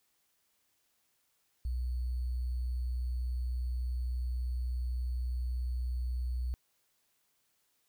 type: tone with sample-and-hold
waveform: sine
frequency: 61.74 Hz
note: B1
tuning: in tune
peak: -31 dBFS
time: 1.65-6.54 s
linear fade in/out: 0 ms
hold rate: 4410 Hz
effects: white hiss -75 dBFS RMS until 7.88 s